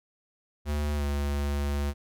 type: tone with pitch glide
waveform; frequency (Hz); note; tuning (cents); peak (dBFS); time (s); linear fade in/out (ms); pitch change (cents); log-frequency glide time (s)
square; 73.9 to 71.51; D2 to D2; +11 to -46; -27; 0.65-1.94; 50; -57; 0.95-1.04
effects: none